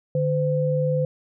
sine tone pair together, 149.4 / 511 Hz, D3 / C5, +30 / -41 cents, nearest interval octave + major sixth, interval 2129 cents, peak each -22 dBFS, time 0.15-1.05 s, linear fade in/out 2 ms, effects none

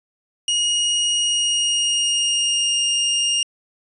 sawtooth tone with pitch glide, 2877 to 2828 Hz, F#7 to F7, -49 to +21 cents, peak -14 dBFS, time 0.48-3.43 s, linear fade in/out 2 ms, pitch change -30 cents, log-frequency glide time 1.18-2.82 s, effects resampled to 22050 Hz

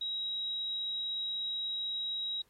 sine tone, 3834 Hz, A#7, 48 cents sharp, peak -33 dBFS, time 0.01-2.42 s, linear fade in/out 5 ms, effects pink hiss -71 dBFS RMS until 2.49 s + AAC 48 kbps

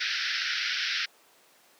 pink band-pass noise, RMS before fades -30 dBFS, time 0-1.06 s, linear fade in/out 10 ms, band 1400 to 5600 Hz, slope 96 dB/octave, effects pink hiss -59 dBFS RMS until 1.79 s + high-pass 400 Hz 12 dB/octave

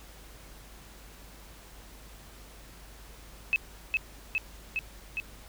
sine tone with echo, 2593 Hz, E7, 29 cents flat, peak -21 dBFS, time 3.53-3.56 s, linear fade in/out 0 ms, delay 410 ms, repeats 4, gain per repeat -2 dB, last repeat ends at 5.2 s, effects added 50 Hz sine -50 dBFS peak until 5.48 s + pink hiss -52 dBFS RMS until 5.48 s

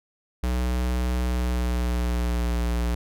square tone with pitch glide, 61.74 to 59.26 Hz, B1 to A#1, 0 to +29 cents, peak -23 dBFS, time 0.43-2.95 s, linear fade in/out 5 ms, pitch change -71 cents, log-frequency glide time 1.24-2.54 s, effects none

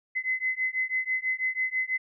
sine beating tone pair, 2036 / 2042.1 Hz, C7 / C7, -48 / -43 cents, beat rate 6.1 Hz, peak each -29 dBFS, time 0.15-1.98 s, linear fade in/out 20 ms, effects none

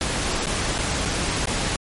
pink noise with dropouts, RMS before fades -24 dBFS, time 0.01-1.76 s, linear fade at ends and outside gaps 0 ms, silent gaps 0.458-0.468 / 0.781-0.788 / 1.052-1.057 / 1.456-1.472 s, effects low-pass 12000 Hz 12 dB/octave + MP3 48 kbps

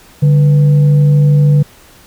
sine tone with frequency modulation, 146.1 Hz, D3, 9 cents flat, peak -5 dBFS, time 0.22-1.63 s, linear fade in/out 10 ms, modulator 345 Hz, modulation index 0.24, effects pink hiss -42 dBFS RMS until 2.06 s

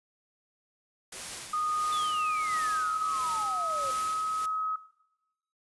white noise with tremolo, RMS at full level -38 dBFS, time 1.12-4.46 s, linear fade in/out 5 ms, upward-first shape sine, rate 1.5 Hz, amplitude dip 55%
sine tone with pitch glide, 1235 to 1274.1 Hz, D#6 to D#6, -13 to +41 cents, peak -27 dBFS, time 1.53-4.76 s, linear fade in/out 5 ms, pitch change +54 cents, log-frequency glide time 2-3.07 s
sine exponential sweep, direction down, 3584 to 523.3 Hz, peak -36 dBFS, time 1.92-3.91 s, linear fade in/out 5 ms
effects noise-tail reverb RT60 0.9 s tail -18 dB re dry + resampled to 24000 Hz

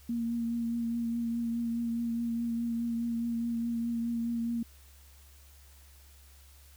sine tone with vibrato, 233.1 Hz, A#3, in tune, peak -29 dBFS, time 0.09-4.63 s, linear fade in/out 5 ms, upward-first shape triangle, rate 4.8 Hz, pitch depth 24 cents each way, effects added 69 Hz sine -54 dBFS peak until 6.76 s + white hiss -60 dBFS RMS until 6.76 s

